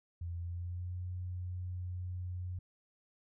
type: tone with pitch glide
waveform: sine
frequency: 85.7 to 90.22 Hz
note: F2 to F#2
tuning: -32 to -43 cents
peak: -37 dBFS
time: 0.21-2.59 s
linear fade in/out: 5 ms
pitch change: +89 cents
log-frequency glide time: 0.37-0.95 s
effects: none